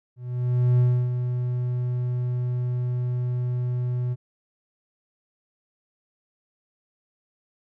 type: tone with ADSR envelope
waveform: triangle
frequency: 123.7 Hz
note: B2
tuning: 3 cents sharp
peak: -13 dBFS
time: 0.16-4.16 s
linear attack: 630 ms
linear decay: 300 ms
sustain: -8 dB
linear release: 37 ms
effects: none